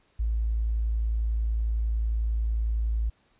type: tone with tanh clipping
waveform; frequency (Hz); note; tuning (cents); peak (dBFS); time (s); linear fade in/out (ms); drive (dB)
triangle; 55.5; A1; +16; -23; 0.19-3.1; 10; 3
effects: pink hiss -66 dBFS RMS until 3.39 s + resampled to 8000 Hz